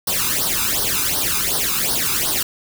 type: noise with flanger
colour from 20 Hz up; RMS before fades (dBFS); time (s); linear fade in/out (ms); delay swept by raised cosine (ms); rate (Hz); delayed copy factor
white; -20; 0.07-2.43; 5; 0.2 to 0.82; 2.7; +0.85
effects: none